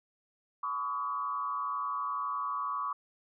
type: tone with frequency modulation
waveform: sine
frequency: 1133 Hz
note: C#6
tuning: 37 cents sharp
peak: -31 dBFS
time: 0.63-2.93 s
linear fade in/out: 5 ms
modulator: 122 Hz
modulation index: 0.85
effects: none